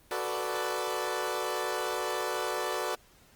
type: chord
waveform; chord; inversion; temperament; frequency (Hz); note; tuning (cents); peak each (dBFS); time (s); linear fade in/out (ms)
20% pulse; B minor seventh; second; equal; 370 / 440 / 493.9 / 587.3; F#4 / A4 / B4 / D5; 0 / 0 / 0 / 0; -31; 0.11-2.95; 2
effects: pink hiss -60 dBFS RMS until 3.35 s + Opus 24 kbps